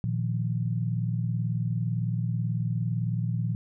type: chord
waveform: sine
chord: Bb suspended fourth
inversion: none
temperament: equal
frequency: 116.54 / 155.56 / 174.61 Hz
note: Bb2 / Eb3 / F3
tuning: 0 / 0 / 0 cents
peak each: -27 / -32 / -32 dBFS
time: 0.04-3.55 s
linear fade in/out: 0 ms
effects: none